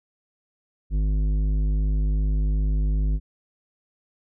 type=tone with tanh clipping; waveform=sine; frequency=51.3 Hz; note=G#1; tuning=21 cents flat; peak=-21 dBFS; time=0.9-3.2 s; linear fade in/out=50 ms; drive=11 dB; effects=none